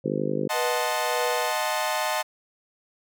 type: harmonic tone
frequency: 50.9 Hz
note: G#1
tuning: 34 cents flat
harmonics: 3 / 4 / 5 / 6 / 7 / 8 / 9 / 10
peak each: -32 / -32 / -32 / -32 / -32 / -32 / -32 / -32 dBFS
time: 0.04-0.48 s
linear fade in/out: 10 ms
type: chord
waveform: sawtooth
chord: D# diminished seventh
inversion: none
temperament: equal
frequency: 622.3 / 740 / 880 / 1046.5 Hz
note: D#5 / F#5 / A5 / C6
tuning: 0 / 0 / 0 / 0 cents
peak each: -25 / -27 / -25 / -28 dBFS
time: 0.49-2.23 s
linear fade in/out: 20 ms
type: tone with tremolo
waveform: triangle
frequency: 489.7 Hz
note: B4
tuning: 15 cents flat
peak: -24 dBFS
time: 0.52-1.54 s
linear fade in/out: 50 ms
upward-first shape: triangle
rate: 1.7 Hz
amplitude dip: 80%
effects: none